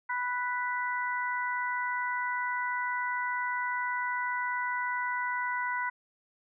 harmonic tone, 493.9 Hz, B4, in tune, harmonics 2 / 3 / 4, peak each -32 / -34 / -35 dBFS, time 0.09-5.9 s, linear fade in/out 10 ms, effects none

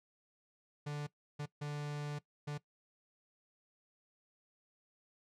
45% pulse tone bursts at uneven times, 146.83 Hz, D3, in tune, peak -38 dBFS, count 4, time 0.86-1.07 / 1.39-1.46 / 1.61-2.19 / 2.47-2.58 s, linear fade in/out 10 ms, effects noise-tail reverb RT60 0.1 s tail -19 dB re dry + low-pass 7000 Hz 12 dB/octave

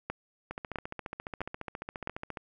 two click trains, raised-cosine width 0.5 ms, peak -22 / -18 dBFS, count 28 / 4, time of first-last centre 0.51-2.372 / 0.1-2.074 s, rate 14.5 / 1.52 Hz, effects none

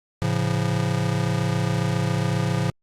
square chord, A augmented, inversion none, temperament just, 110 / 137.5 / 171.88 Hz, A2 / C#3 / E#3, 0 / -14 / -27 cents, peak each -26 dBFS, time 0.22-2.7 s, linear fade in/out 0 ms, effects low-pass 9000 Hz 12 dB/octave + Opus 48 kbps

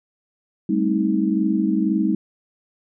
sine chord, A half-diminished seventh, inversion third, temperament just, 198 / 220 / 264 / 316.8 Hz, G3 / A3 / C4 / Eb4, +18 / 0 / +16 / +31 cents, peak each -21 / -24 / -26 / -21 dBFS, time 0.69-2.15 s, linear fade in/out 5 ms, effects none

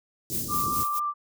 pink band-stop noise, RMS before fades -33 dBFS, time 0.3-0.83 s, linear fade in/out 0 ms, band 400 to 5200 Hz, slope 24 dB/octave
violet noise with tremolo, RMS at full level -29 dBFS, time 0.31-1 s, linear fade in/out 20 ms, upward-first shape sine, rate 4.6 Hz, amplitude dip 80%
sine tone with vibrato, 1182 Hz, D6, 11 cents sharp, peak -25 dBFS, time 0.48-1.14 s, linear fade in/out 50 ms, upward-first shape square, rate 4.4 Hz, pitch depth 9 cents each way
effects high-pass 80 Hz 12 dB/octave

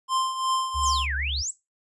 square tone with tremolo, 1046.5 Hz, C6, in tune, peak -22 dBFS, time 0.08-1.07 s, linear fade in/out 50 ms, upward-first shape triangle, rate 2.8 Hz, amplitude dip 70%
sine tone with vibrato, 70.2 Hz, C#2, 22 cents sharp, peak -29 dBFS, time 0.74-1.43 s, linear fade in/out 20 ms, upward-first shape sine, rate 6.4 Hz, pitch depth 10 cents each way
sine exponential two-way sweep, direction down then up, 8080 to 1480 to 8080 Hz, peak -27 dBFS, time 0.83-1.51 s, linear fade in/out 5 ms, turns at 1.15 s
effects noise-tail reverb RT60 0.2 s tail -17 dB re dry + resampled to 24000 Hz

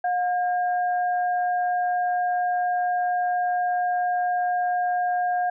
sine tone pair together, 718.3 / 1614 Hz, F5 / G#6, +48 / -50 cents, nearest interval octave + major second, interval 1402 cents, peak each -21 / -32 dBFS, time 0.04-5.5 s, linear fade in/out 5 ms, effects none

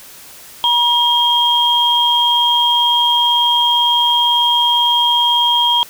sine tone pair together, 960 / 3229 Hz, B5 / G#7, -49 / -49 cents, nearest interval octave + major sixth, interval 2100 cents, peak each -15 / -12 dBFS, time 0.64-5.83 s, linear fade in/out 0 ms, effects white hiss -38 dBFS RMS until 5.89 s

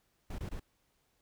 brown noise bursts, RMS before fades -39 dBFS, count 3, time 0.3-0.597 s, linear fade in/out 5 ms, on 85 ms, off 21 ms, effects pink hiss -75 dBFS RMS until 1.21 s

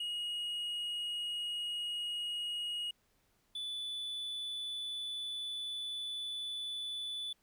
triangle tone pair in turn, 2885 / 3476 Hz, F#7 / A7, -44 / -22 cents, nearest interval minor third, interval 322 cents, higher second, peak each -34 / -36 dBFS, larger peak first, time 0-2.91 / 3.55-7.33 s, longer second, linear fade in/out 5 ms, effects pink hiss -74 dBFS RMS until 7.42 s

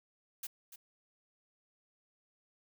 blue noise with echo, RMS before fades -41 dBFS, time 0.43-0.47 s, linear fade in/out 5 ms, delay 290 ms, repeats 1, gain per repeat -11 dB, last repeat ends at 0.76 s, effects none

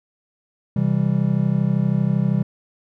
triangle chord, C major, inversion none, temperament just, 130.81 / 163.52 / 196.22 Hz, C3 / E3 / G3, 0 / -14 / +2 cents, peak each -19 dBFS, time 0.76-2.43 s, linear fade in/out 5 ms, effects none

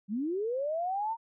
sine linear sweep, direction up, 187.2 to 932.3 Hz, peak -29 dBFS, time 0.08-1.17 s, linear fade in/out 50 ms, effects none

